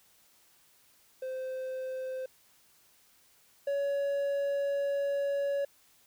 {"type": "tone pair in turn", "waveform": "triangle", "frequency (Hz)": [519, 562.1], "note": ["C5", "C#5"], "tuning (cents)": [-14, 24], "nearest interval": "minor second", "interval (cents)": 138, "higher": "second", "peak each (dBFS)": [-32, -26], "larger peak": "second", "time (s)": [[1.22, 2.26], [3.67, 5.65]], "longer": "second", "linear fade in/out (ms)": 5, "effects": ["white hiss -64 dBFS RMS until 6.06 s"]}